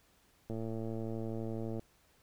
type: click train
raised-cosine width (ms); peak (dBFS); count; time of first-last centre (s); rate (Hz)
2; -27; 146; 0.5-1.795; 112
effects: pink hiss -68 dBFS RMS until 2.22 s